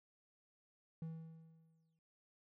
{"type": "tone with exponential decay", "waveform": "triangle", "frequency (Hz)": 162.1, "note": "E3", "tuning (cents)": -29, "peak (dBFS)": -39, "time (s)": [1.02, 1.99], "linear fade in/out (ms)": 2, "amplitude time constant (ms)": 210, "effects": []}